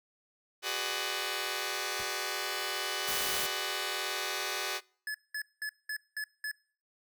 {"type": "chord", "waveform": "5% pulse", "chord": "G# half-diminished seventh", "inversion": "third", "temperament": "just", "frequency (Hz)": [373.8, 415.3, 498.4, 598], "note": ["F#4", "G#4", "B4", "D5"], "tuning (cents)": [18, 0, 16, 31], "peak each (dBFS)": [-26, -27, -30, -27], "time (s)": [0.62, 4.81], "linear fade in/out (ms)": 50}
{"type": "noise with exponential decay", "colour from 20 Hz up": "pink", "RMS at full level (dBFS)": -43, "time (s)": [1.99, 2.13], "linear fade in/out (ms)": 0, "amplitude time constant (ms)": 30}
{"type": "noise", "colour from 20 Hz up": "white", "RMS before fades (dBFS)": -35, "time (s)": [3.07, 3.47], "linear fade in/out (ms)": 10}
{"type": "tone bursts", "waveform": "square", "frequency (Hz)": 1715, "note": "A6", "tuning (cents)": -45, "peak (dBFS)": -34, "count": 6, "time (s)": [5.07, 6.514], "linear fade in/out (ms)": 2, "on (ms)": 74, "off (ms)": 200}
{"effects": ["noise-tail reverb RT60 0.5 s tail -25 dB re dry"]}